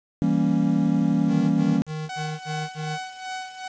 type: chord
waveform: triangle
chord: E diminished seventh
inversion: none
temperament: equal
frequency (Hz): 164.81 / 196 / 233.1 / 277.2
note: E3 / G3 / Bb3 / Db4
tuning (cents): 0 / 0 / 0 / 0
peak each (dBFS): -22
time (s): 0.22-1.82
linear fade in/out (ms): 0
type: tone bursts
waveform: square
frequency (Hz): 155.2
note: D#3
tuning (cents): -4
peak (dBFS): -29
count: 6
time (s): 1.27-2.985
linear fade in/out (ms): 50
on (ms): 240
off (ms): 55
type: tone with tremolo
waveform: sawtooth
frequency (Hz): 749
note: F#5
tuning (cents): +21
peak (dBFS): -25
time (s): 2.09-3.68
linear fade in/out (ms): 5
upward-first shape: sine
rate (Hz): 2.6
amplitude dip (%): 70
effects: resampled to 16000 Hz + 8-bit